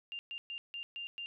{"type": "tone bursts at uneven times", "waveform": "sine", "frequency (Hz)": 2794, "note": "F7", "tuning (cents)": 0, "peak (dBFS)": -39, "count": 6, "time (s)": [[0.12, 0.19], [0.31, 0.38], [0.5, 0.58], [0.74, 0.83], [0.96, 1.07], [1.18, 1.26]], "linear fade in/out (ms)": 0, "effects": []}